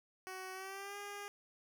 10% pulse tone with pitch glide, 375 to 406.6 Hz, F#4 to G#4, +23 to -37 cents, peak -36 dBFS, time 0.27-1.28 s, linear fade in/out 0 ms, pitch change +140 cents, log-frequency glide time 0.53-0.97 s, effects none

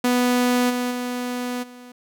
sawtooth tone with level steps, 246.9 Hz, B3, in tune, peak -13 / -18 / -21 / -36 dBFS, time 0.04-1.92 s, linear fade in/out 5 ms, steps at 0.69 / 0.9 / 1.62 s, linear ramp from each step 20 ms, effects none

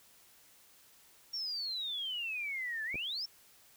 sine exponential two-way sweep, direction down then up, 5590 to 1716 to 5590 Hz, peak -35 dBFS, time 1.33-3.26 s, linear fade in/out 10 ms, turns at 2.84 s
clicks, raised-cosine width 2 ms, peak -32 dBFS, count 2, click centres 2.944 / 2.956 s
effects white hiss -62 dBFS RMS until 3.76 s

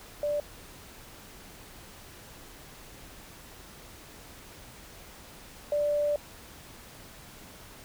sine tone pair in turn, 587.3 / 587.3 Hz, D5 / D5, 0 / 0 cents, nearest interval unison, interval 0 cents, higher neither, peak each -26 / -24 dBFS, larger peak second, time 0.23-0.4 / 5.72-6.16 s, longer second, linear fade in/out 2 ms, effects pink hiss -49 dBFS RMS until 7.84 s

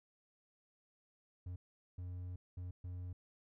triangle tone bursts at uneven times, 89.9 Hz, F#2, 49 cents flat, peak -40 dBFS, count 4, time 1.46-1.56 / 1.98-2.36 / 2.57-2.71 / 2.84-3.13 s, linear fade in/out 5 ms, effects none

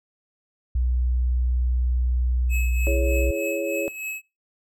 sine tone, 61.74 Hz, B1, in tune, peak -19 dBFS, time 0.75-3.31 s, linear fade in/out 5 ms
square tone with tremolo, 2575 Hz, E7, 41 cents flat, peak -28 dBFS, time 2.49-4.22 s, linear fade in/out 50 ms, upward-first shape triangle, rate 3.3 Hz, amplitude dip 70%
sine chord, C# minor, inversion first, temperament just, 332.6 / 415.8 / 554.4 Hz, E4 / G#4 / C#5, +16 / +2 / 0 cents, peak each -29 / -30 / -26 dBFS, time 2.87-3.88 s, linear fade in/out 0 ms
effects noise-tail reverb RT60 0.3 s tail -26 dB re dry

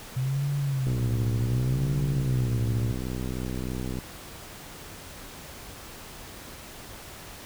sine tone with vibrato, 126.1 Hz, B2, 36 cents sharp, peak -24 dBFS, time 0.16-2.92 s, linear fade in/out 10 ms, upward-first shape sine, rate 0.68 Hz, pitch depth 210 cents each way
click train, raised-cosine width 3 ms, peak -20 dBFS, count 198, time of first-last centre 0.87-3.987 s, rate 63.2 Hz
effects pink hiss -43 dBFS RMS until 7.45 s

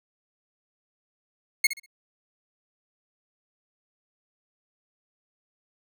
sawtooth tone with echo, 2166 Hz, C#7, 41 cents flat, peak -13 dBFS, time 1.64-1.67 s, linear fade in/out 5 ms, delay 64 ms, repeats 3, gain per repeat -12 dB, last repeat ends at 1.862 s, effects none

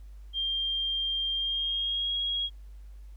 sine tone with pitch glide, 3190 to 3295 Hz, G7 to G#7, +30 to -14 cents, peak -27 dBFS, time 0.33-2.5 s, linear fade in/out 50 ms, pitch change +56 cents, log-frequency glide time 1.34-2.15 s, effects added 50 Hz sine -43 dBFS peak until 3.16 s + pink hiss -68 dBFS RMS until 3.16 s

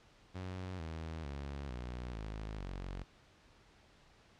sawtooth tone with pitch steps, 92.5 / 80.53 / 70.1 / 61.03 / 53.13 / 46.25 Hz, F#2 / E2 / C#2 / B1 / G#1 / F#1, 0 / -40 / +20 / -20 / +40 / 0 cents, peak -37 dBFS, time 0.34-3.04 s, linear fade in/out 20 ms, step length 450 ms, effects pink hiss -64 dBFS RMS until 4.39 s + low-pass 5000 Hz 12 dB/octave

